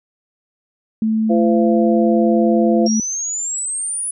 sine tone, 220 Hz, A3, in tune, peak -14 dBFS, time 1.02-3 s, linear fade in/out 2 ms
harmonic tone, 170 Hz, F3, 46 cents flat, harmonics 2 / 3 / 4, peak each -17 / -19 / -20 dBFS, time 1.29-2.88 s, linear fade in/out 20 ms
sine exponential sweep, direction up, 5540 to 9990 Hz, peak -20 dBFS, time 2.86-4.11 s, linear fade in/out 5 ms
effects none

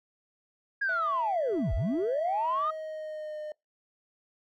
sine linear two-way sweep, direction down then up, 1660 to 34.65 to 1272 Hz, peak -25 dBFS, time 0.81-2.71 s, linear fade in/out 10 ms, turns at 1.74 s
triangle tone with pitch glide, 659.3 to 608.1 Hz, E5 to D#5, 0 to -40 cents, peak -33 dBFS, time 0.89-3.52 s, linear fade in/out 2 ms, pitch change -140 cents, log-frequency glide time 1.93-3.4 s
effects noise-tail reverb RT60 0.2 s tail -26 dB re dry + tanh soft clip ceiling -21 dBFS

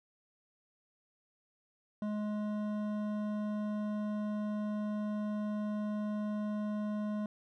sine tone with hard clipping, 210.2 Hz, G#3, 21 cents sharp, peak -35 dBFS, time 2.02-7.26 s, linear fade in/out 2 ms, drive 11 dB, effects none

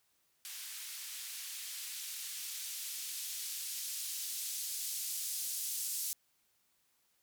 violet noise with band-pass filter sweep, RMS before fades -41 dBFS, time 0.45-6.13 s, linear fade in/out 0 ms, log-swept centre 2000 to 6000 Hz, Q 0.74, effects white hiss -75 dBFS RMS until 7.22 s

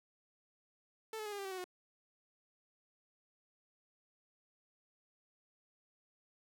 sawtooth tone with pitch steps, 441 / 428.9 / 417.2 / 405.8 / 394.7 / 383.9 / 373.4 / 363.2 Hz, A4 / A4 / G#4 / G#4 / G4 / G4 / F#4 / F#4, +4 / -44 / +8 / -40 / +12 / -36 / +16 / -32 cents, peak -37 dBFS, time 1.13-1.642 s, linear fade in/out 2 ms, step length 64 ms, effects none

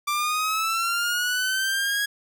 sawtooth linear sweep, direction up, 1172 to 1661.2 Hz, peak -19 dBFS, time 0.07-2.06 s, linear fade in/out 10 ms, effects none

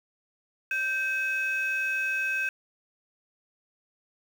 sine tone pair together, 1559.6 / 2558 Hz, G6 / D#7, -9 / +47 cents, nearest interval major sixth, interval 856 cents, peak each -27 dBFS, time 0.71-2.49 s, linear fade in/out 2 ms, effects tanh soft clip ceiling -21 dBFS + 8-bit

